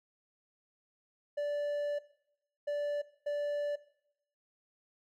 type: tone bursts at uneven times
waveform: triangle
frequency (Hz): 583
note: D5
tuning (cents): -13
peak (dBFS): -29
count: 3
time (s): 1.37-1.99 / 2.67-3.02 / 3.26-3.76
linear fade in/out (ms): 10
effects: noise-tail reverb RT60 0.7 s tail -17 dB re dry